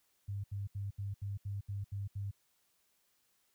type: tone bursts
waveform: sine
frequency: 100 Hz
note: G2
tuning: 35 cents sharp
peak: -36 dBFS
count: 9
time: 0.28-2.312 s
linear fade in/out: 10 ms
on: 160 ms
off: 74 ms
effects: white hiss -75 dBFS RMS until 3.54 s